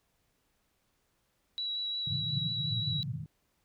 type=tone with vibrato; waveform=sine; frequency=3908 Hz; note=B7; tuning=19 cents flat; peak=-32 dBFS; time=1.58-3.03 s; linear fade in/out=0 ms; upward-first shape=sine; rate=5.6 Hz; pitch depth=12 cents each way
type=band-pass noise; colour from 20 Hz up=pink; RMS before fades=-36 dBFS; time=2.07-3.26 s; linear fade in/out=2 ms; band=110 to 160 Hz; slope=48 dB/octave
effects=pink hiss -75 dBFS RMS until 3.64 s